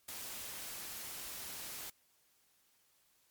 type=noise with ADSR envelope; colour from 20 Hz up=white; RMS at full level=-42 dBFS; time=0.08-1.9 s; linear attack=9 ms; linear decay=4 ms; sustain=-3 dB; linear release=4 ms; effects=white hiss -72 dBFS RMS until 3.3 s + MP3 96 kbps